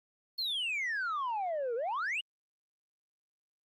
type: exponential two-way sweep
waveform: sine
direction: down then up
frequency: 4401 to 448.3 to 3005 Hz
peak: -29 dBFS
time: 0.38-2.21 s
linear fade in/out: 10 ms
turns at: 1.75 s
effects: tanh soft clip ceiling -30 dBFS + Opus 24 kbps